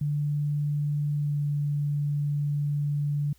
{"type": "tone with pitch glide", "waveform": "sine", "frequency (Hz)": [146.83, 145.56], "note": ["D3", "D3"], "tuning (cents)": [0, -15], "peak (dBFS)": -24, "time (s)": [0.01, 3.33], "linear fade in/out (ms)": 5, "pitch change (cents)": -15, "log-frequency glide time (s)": [1.16, 1.39], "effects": ["added 60 Hz sine -59 dBFS peak until 3.38 s", "white hiss -64 dBFS RMS until 3.38 s"]}